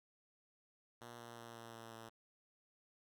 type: tone with pitch steps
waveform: 5% pulse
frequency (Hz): 118.9 / 117.81 / 116.72 / 115.65 / 114.58 / 113.53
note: A#2 / A#2 / A#2 / A#2 / A#2 / A#2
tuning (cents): +35 / +19 / +3 / -13 / -29 / -45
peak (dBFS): -40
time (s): 1.01-2.09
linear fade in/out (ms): 5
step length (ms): 180
effects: Opus 48 kbps